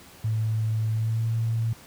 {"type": "tone with pitch glide", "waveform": "sine", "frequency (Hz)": [110, 113.68], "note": ["A2", "A#2"], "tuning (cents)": [0, -43], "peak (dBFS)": -22, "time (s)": [0.24, 1.73], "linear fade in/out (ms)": 5, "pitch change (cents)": 57, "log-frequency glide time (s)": [0.89, 1.28], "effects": ["pink hiss -49 dBFS RMS until 1.86 s", "high-pass 60 Hz 12 dB/octave"]}